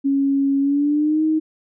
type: tone with pitch glide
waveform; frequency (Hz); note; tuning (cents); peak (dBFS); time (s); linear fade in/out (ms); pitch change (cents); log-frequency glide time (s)
sine; 276.1 to 313.5; C#4 to D#4; -7 to +13; -15; 0.04-1.4; 20; +220; 0.6-1.23
effects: none